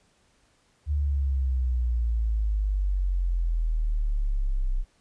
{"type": "exponential sweep", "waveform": "sine", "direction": "down", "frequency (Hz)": [74.4, 31.15], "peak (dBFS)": -22, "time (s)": [0.86, 4.85], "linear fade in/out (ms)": 50, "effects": ["pink hiss -65 dBFS RMS until 5 s", "resampled to 22050 Hz"]}